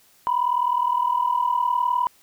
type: tone pair together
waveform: sine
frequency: 964.4 / 1004 Hz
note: B5 / B5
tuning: -41 / +28 cents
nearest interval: minor second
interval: 69 cents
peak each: -21 dBFS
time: 0.27-2.07 s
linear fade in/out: 0 ms
effects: tanh soft clip ceiling -12 dBFS + white hiss -57 dBFS RMS until 2.22 s